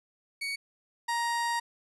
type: tone pair in turn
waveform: 30% pulse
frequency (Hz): 2238 / 939.2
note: C#7 / A#5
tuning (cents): +16 / +13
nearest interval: octave + minor third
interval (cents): 1503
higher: first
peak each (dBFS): -29 / -25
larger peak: second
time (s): 0.41-0.56 / 1.08-1.6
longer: second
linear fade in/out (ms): 10
effects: resampled to 24000 Hz + 11-bit